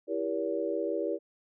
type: chord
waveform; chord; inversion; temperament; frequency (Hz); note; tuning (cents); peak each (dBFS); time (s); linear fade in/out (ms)
sine; E diminished seventh; none; just; 329.6 / 395.6 / 474.7 / 569.6; E4 / G4 / Bb4 / Db5; 0 / +16 / +31 / +47; -34; 0.07-1.19; 50
effects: none